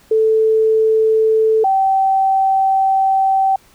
sine tone pair in turn, 440 / 772.2 Hz, A4 / G5, 0 / -26 cents, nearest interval minor seventh, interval 974 cents, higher second, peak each -10 / -11 dBFS, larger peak first, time 0.11-1.64 / 1.64-3.56 s, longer second, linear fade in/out 5 ms, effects pink hiss -50 dBFS RMS until 3.74 s

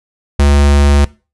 square tone, 71.3 Hz, C#2, 49 cents sharp, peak -7 dBFS, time 0.39-1.05 s, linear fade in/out 5 ms, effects noise-tail reverb RT60 0.3 s tail -20 dB re dry + resampled to 24000 Hz

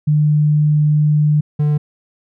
sine / triangle tone pair in turn, 150.2 / 148.82 Hz, D3 / D3, +39 / +23 cents, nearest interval unison, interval 16 cents, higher first, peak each -10 dBFS, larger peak neither, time 0.07-1.41 / 1.59-1.78 s, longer first, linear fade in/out 10 ms, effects none

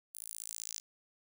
sawtooth tone with high-pass filter sweep, 55.4 Hz, A1, 13 cents sharp, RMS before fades -44 dBFS, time 0.14-0.8 s, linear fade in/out 10 ms, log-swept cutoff 11000 to 6000 Hz, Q 2.3, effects none

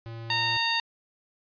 square tone, 114.6 Hz, A#2, 29 cents flat, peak -37 dBFS, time 0.06-0.57 s, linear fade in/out 0 ms
harmonic tone, 921 Hz, A#5, 21 cents flat, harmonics 1 / 2 / 3 / 4 / 5, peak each -30 / -30 / -30 / -30 / -30 dBFS, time 0.3-0.8 s, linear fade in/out 2 ms
effects resampled to 11025 Hz

